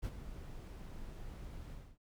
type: noise with ADSR envelope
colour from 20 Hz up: brown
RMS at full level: -36 dBFS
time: 0.02-1.98 s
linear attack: 29 ms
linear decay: 49 ms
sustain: -11 dB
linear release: 270 ms
effects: none